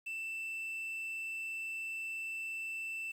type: tone with quantisation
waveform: triangle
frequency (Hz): 2663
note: E7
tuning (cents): +17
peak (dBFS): -36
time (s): 0.06-3.12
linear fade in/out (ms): 10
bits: 10
effects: none